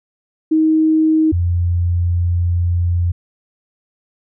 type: tone pair in turn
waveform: sine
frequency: 315.3 / 87.18 Hz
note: D#4 / F2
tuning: +23 / -3 cents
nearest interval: octave + minor seventh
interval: 2226 cents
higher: first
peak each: -10 / -13 dBFS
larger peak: first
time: 0.51-1.32 / 1.32-3.12 s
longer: second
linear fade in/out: 10 ms
effects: none